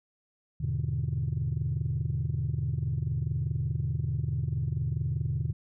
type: chord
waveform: sine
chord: E dominant seventh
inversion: none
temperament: just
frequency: 82.41 / 103.01 / 123.61 / 148.33 Hz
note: E2 / G#2 / B2 / D3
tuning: 0 / -14 / +2 / +18 cents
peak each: -33 / -34 / -30 / -31 dBFS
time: 0.6-5.53 s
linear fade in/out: 10 ms
effects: tanh soft clip ceiling -21 dBFS